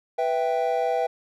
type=chord; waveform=triangle; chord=E minor; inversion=second; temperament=equal; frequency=493.9 / 659.3 / 784 Hz; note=B4 / E5 / G5; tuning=0 / 0 / 0 cents; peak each=-24 dBFS; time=0.18-1.07 s; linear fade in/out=10 ms; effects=none